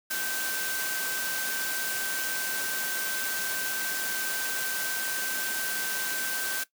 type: tone in noise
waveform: sine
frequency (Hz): 1550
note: G6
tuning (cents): -20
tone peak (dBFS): -33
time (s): 0.1-6.64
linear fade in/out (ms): 10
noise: white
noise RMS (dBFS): -32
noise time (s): 0.1-6.64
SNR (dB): -4
effects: noise-tail reverb RT60 0.1 s tail -17 dB re dry + high-pass 200 Hz 12 dB/octave